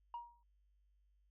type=tone with exponential decay; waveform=sine; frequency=948 Hz; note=A#5; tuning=29 cents sharp; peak=-38 dBFS; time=0.14-0.43 s; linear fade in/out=2 ms; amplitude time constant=62 ms; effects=tanh soft clip ceiling -39 dBFS + added 50 Hz sine -70 dBFS peak until 1.3 s